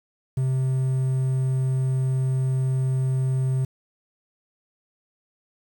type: tone with quantisation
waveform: triangle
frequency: 130.81 Hz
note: C3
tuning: in tune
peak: -18 dBFS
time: 0.37-3.65 s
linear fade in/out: 5 ms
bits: 8
effects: none